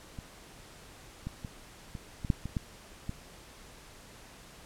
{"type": "clicks", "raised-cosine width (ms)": 5, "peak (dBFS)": [-28, -23, -26, -27, -23, -12, -24, -18, -22], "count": 9, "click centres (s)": [0.188, 1.27, 1.448, 1.952, 2.248, 2.302, 2.456, 2.568, 3.094], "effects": ["pink hiss -52 dBFS RMS until 4.65 s", "low-pass 11000 Hz 12 dB/octave"]}